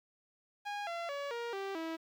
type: tone with pitch steps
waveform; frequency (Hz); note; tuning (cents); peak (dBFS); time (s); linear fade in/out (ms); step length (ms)
sawtooth; 820 / 681.6 / 566.6 / 471 / 391.5 / 325.4; G#5 / F5 / C#5 / A#4 / G4 / E4; -22 / -42 / +38 / +18 / -2 / -22; -33; 0.65-1.97; 20; 220
effects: low-pass 4000 Hz 12 dB/octave + 11-bit